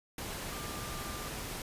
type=tone in noise; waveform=sine; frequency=1191 Hz; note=D6; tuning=24 cents sharp; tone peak=-46 dBFS; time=0.52-1.28 s; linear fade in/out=2 ms; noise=pink; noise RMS=-40 dBFS; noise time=0.18-1.62 s; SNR=-9 dB; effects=resampled to 32000 Hz